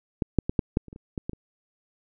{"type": "clicks", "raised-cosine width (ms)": 3, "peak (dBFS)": [-11, -6, -13, -8, -8, -30, -28, -30, -17, -17, -26], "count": 11, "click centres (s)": [0.222, 0.387, 0.495, 0.592, 0.771, 0.883, 0.929, 0.961, 1.178, 1.295, 1.333], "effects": []}